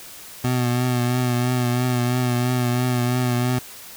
25% pulse tone with vibrato, 123.8 Hz, B2, 5 cents sharp, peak -15 dBFS, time 0.44-3.59 s, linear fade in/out 5 ms, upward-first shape triangle, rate 3 Hz, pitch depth 40 cents each way, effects white hiss -40 dBFS RMS until 3.96 s

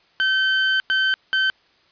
30% pulse tone bursts at uneven times, 1541 Hz, G6, 30 cents flat, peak -14 dBFS, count 3, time 0.2-0.8 / 0.9-1.14 / 1.33-1.5 s, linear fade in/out 0 ms, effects white hiss -58 dBFS RMS until 1.91 s + resampled to 11025 Hz

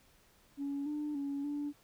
sine tone with pitch steps, 281.3 / 297.9 / 281 / 290.7 Hz, C#4 / D4 / C#4 / D4, +26 / +25 / +24 / -18 cents, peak -33 dBFS, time 0.57-1.73 s, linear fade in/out 50 ms, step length 290 ms, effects tanh soft clip ceiling -31 dBFS + pink hiss -66 dBFS RMS until 1.83 s

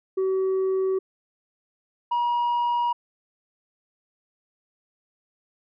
sine tone pair in turn, 380 / 957.5 Hz, F#4 / A#5, +46 / +46 cents, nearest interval octave + major third, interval 1600 cents, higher second, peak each -18 dBFS, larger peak neither, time 0.17-0.99 / 2.11-2.93 s, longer neither, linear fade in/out 10 ms, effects tanh soft clip ceiling -20 dBFS

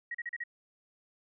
sine tone bursts, 1899 Hz, A#6, 32 cents sharp, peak -34 dBFS, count 5, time 0.11-0.438 s, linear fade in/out 5 ms, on 36 ms, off 37 ms, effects none

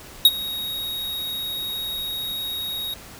square tone with ADSR envelope, 3773 Hz, A#7, 20 cents sharp, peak -7 dBFS, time 0.25-2.94 s, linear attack 3 ms, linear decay 43 ms, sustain -20 dB, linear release 4 ms, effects pink hiss -42 dBFS RMS until 3.19 s

